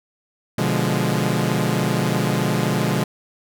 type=chord; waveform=sawtooth; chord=B diminished seventh; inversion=none; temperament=equal; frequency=123.47 / 146.83 / 174.61 / 207.7 Hz; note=B2 / D3 / F3 / Ab3; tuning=0 / 0 / 0 / 0 cents; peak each=-20 dBFS; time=0.58-3.04 s; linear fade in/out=5 ms; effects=none